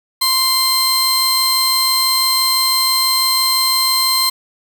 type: tone pair together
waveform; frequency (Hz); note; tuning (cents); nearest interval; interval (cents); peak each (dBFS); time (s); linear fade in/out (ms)
sawtooth; 1046.5 / 4140; C6 / C8; 0 / -19; 2 octaves; 2381; -15 / -11; 0.21-4.3; 10
effects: none